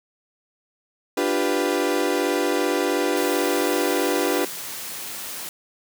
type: chord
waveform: 35% pulse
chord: G dominant seventh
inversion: second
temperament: equal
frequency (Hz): 293.7 / 349.2 / 392 / 493.9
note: D4 / F4 / G4 / B4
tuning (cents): 0 / 0 / 0 / 0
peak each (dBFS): -24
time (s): 1.17-4.45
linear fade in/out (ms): 5
type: high-pass noise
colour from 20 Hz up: white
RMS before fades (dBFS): -33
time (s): 3.17-5.49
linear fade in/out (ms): 0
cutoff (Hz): 140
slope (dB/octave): 12
effects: none